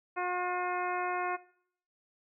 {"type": "harmonic tone with a mistuned harmonic", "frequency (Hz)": 359.6, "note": "F#4", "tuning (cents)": -49, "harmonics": [1, 2, 3, 4, 5, 6, 7], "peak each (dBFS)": [-37, -35, -36, -39, -44, -44, -44], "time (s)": [0.16, 1.37], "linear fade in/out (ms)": 20, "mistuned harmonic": 6, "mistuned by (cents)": -24, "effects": ["noise-tail reverb RT60 0.6 s tail -19 dB re dry"]}